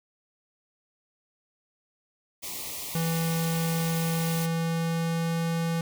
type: band-stop noise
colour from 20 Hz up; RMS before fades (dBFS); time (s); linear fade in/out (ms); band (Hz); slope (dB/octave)
white; -36; 2.42-4.47; 20; 1200 to 1900; 96
type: tone with pitch glide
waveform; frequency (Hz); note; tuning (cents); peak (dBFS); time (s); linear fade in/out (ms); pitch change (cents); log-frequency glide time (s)
square; 164.8 to 166.14; E3 to E3; 0 to +14; -26; 2.95-5.81; 2; +14; 4.24-5.43
effects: none